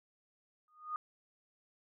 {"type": "tone with exponential growth", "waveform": "sine", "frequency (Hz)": 1232, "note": "D#6", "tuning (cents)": -17, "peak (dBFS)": -32, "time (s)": [0.68, 0.96], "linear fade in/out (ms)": 1, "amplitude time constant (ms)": 60, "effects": []}